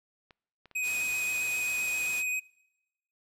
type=clicks; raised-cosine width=0.3 ms; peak=-36 dBFS; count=4; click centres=0.308 / 0.657 / 0.713 / 1.393 s
type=tone with vibrato; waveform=square; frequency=2506 Hz; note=D#7; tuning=12 cents sharp; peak=-29 dBFS; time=0.75-2.4 s; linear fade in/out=10 ms; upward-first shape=square; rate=7.6 Hz; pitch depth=11 cents each way
type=noise; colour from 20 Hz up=white; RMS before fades=-40 dBFS; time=0.82-2.24 s; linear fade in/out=50 ms
effects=noise-tail reverb RT60 0.9 s tail -24 dB re dry + low-pass 12000 Hz 12 dB/octave